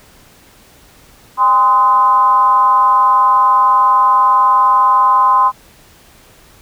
sine tone with frequency modulation, 1030 Hz, C6, 28 cents flat, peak -7 dBFS, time 1.37-5.52 s, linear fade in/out 50 ms, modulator 225 Hz, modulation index 0.61, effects pink hiss -45 dBFS RMS until 6.61 s

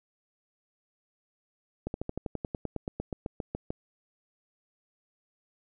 slowing click train, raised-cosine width 2 ms, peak -19 dBFS, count 18, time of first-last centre 1.87-3.705 s, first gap 71 ms, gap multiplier 1.05, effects none

